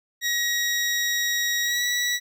20% pulse tone with pitch glide, 1900 to 1943.3 Hz, A#6 to B6, +33 to -28 cents, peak -17 dBFS, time 0.21-2.2 s, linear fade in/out 50 ms, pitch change +39 cents, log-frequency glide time 1.63-1.85 s, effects none

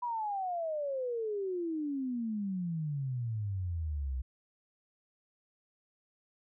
sine exponential sweep, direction down, 988 to 62.1 Hz, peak -32 dBFS, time 0.02-4.22 s, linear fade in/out 10 ms, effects none

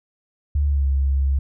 sine tone with pitch glide, 72.2 to 68.31 Hz, D2 to C#2, -29 to -25 cents, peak -16 dBFS, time 0.55-1.39 s, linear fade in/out 5 ms, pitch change -96 cents, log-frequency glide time 0.66-0.87 s, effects none

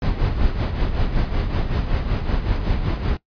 brown noise with tremolo, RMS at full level -18 dBFS, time 0.02-3.17 s, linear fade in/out 2 ms, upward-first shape sine, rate 5.3 Hz, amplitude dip 60%, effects noise-tail reverb RT60 0.1 s tail -18 dB re dry + resampled to 11025 Hz

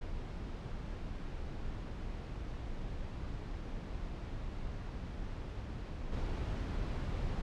brown noise with level steps, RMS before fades -41 / -36 dBFS, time 0.01-7.42 s, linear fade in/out 10 ms, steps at 6.12 s, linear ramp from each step 10 ms, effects low-pass 5000 Hz 12 dB/octave

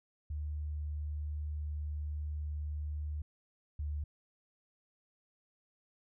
sine tone pair in turn, 74.9 / 74.13 Hz, D2 / D2, +35 / +17 cents, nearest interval unison, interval 18 cents, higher first, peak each -35 / -34 dBFS, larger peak second, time 0.3-3.22 / 3.79-4.04 s, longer first, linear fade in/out 5 ms, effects none

